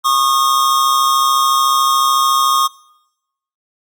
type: tone pair together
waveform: square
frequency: 1092.2 / 1226 Hz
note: C#6 / D#6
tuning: -26 / -26 cents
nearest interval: major second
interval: 200 cents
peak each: -15 dBFS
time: 0.04-2.68 s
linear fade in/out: 20 ms
effects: noise-tail reverb RT60 0.9 s tail -23 dB re dry + Opus 48 kbps

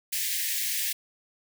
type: high-pass noise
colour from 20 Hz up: white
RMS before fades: -29 dBFS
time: 0.12-0.93 s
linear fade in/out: 10 ms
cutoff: 1700 Hz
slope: 96 dB/octave
effects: none

